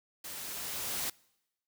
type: noise with level ramp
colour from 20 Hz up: white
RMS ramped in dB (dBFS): -43 to -34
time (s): 0.24-1.1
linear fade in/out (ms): 5
effects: noise-tail reverb RT60 0.9 s tail -25 dB re dry